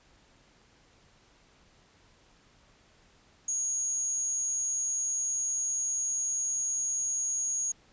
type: tone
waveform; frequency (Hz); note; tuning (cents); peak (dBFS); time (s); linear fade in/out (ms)
sine; 6645; G#8; 0; -27; 3.48-7.72; 5
effects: pink hiss -62 dBFS RMS until 7.92 s + resampled to 16000 Hz